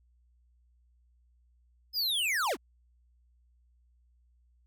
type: linear sweep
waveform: square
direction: down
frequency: 5140 to 174.61 Hz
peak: -28 dBFS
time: 1.93-2.57 s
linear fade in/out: 50 ms
effects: added 60 Hz sine -63 dBFS peak until 4.66 s